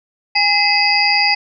sine tone cluster, 822 / 2046 / 2566 / 4741 / 4911 Hz, G#5 / C7 / E7 / D8 / D#8, -18 / -39 / -47 / +16 / -23 cents, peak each -18 dBFS, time 0.35-1.35 s, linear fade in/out 10 ms, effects none

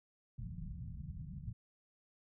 white low-pass noise, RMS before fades -45 dBFS, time 0.38-1.53 s, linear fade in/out 10 ms, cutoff 180 Hz, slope 48 dB/octave, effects none

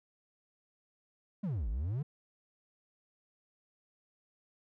triangle exponential two-way sweep, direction down then up, 220 to 49 to 156.4 Hz, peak -30 dBFS, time 1.43-2.03 s, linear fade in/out 10 ms, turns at 1.69 s, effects none

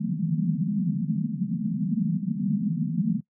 pink band-pass noise, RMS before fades -26 dBFS, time 0-3.21 s, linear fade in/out 20 ms, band 150 to 240 Hz, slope 96 dB/octave, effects noise-tail reverb RT60 0.1 s tail -21 dB re dry

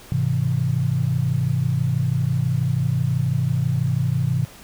sine chord, Ab augmented, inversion none, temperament just, 103.83 / 129.78 / 162.23 Hz, Ab2 / C3 / E3, 0 / -14 / -27 cents, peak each -25 / -20 / -24 dBFS, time 0.12-4.45 s, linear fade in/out 0 ms, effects pink hiss -44 dBFS RMS until 4.63 s

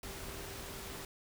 sine tone in noise, 392 Hz, G4, in tune, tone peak -53 dBFS, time 0.03-1.05 s, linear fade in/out 2 ms, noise pink, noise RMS -45 dBFS, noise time 0.03-1.05 s, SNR -11 dB, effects none

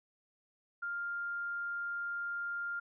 sine tone, 1400 Hz, F6, 4 cents sharp, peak -35 dBFS, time 0.82-2.8 s, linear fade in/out 10 ms, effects none

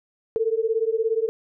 sine beating tone pair, 440 / 457 Hz, A4 / A#4, 0 / -34 cents, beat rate 17 Hz, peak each -23 dBFS, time 0.36-1.29 s, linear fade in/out 0 ms, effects none

